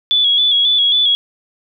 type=tone with vibrato; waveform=sine; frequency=3400 Hz; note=G#7; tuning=40 cents sharp; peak=-10 dBFS; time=0.11-1.15 s; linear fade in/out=0 ms; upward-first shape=square; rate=3.7 Hz; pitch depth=38 cents each way; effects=none